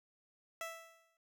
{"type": "tone with exponential decay", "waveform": "15% pulse", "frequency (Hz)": 659.3, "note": "E5", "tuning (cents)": 0, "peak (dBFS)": -32, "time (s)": [0.61, 1.17], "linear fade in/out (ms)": 1, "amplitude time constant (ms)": 120, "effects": []}